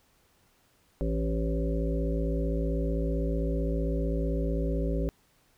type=harmonic tone with a mistuned harmonic; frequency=55.6 Hz; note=A1; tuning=19 cents sharp; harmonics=1 / 3 / 5 / 7 / 9 / 10; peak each=-28 / -33 / -35 / -36 / -38 / -38 dBFS; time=1.01-5.09 s; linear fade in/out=0 ms; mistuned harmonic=5; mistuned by=-16 cents; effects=pink hiss -66 dBFS RMS until 5.57 s